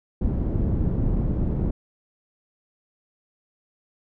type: low-pass noise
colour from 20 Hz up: pink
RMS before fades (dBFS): -23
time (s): 0.21-1.71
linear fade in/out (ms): 5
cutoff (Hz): 260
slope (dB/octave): 12
effects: none